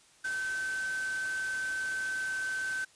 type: tone in noise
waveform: sine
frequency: 1536 Hz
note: G6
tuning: 36 cents flat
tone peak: -31 dBFS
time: 0.24-2.85 s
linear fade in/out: 10 ms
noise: white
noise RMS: -43 dBFS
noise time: 0.24-2.85 s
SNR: +9 dB
effects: white hiss -61 dBFS RMS until 2.95 s + resampled to 22050 Hz